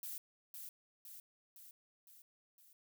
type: noise with echo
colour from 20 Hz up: violet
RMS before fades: -45 dBFS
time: 0.03-0.18 s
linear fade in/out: 2 ms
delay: 510 ms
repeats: 5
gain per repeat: -4 dB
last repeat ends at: 2.73 s
effects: none